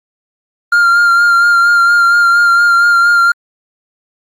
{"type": "tone with vibrato", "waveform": "triangle", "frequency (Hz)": 1396.9, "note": "F6", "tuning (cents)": 0, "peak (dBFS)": -4, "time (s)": [0.72, 3.32], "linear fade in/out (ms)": 5, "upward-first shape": "sine", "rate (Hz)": 4.3, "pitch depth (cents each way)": 22, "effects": ["Opus 32 kbps"]}